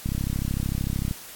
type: click train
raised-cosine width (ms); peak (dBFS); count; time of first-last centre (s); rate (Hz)
5; -14; 36; 0.06-1.111; 33.3
effects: white hiss -42 dBFS RMS until 1.35 s + AAC 64 kbps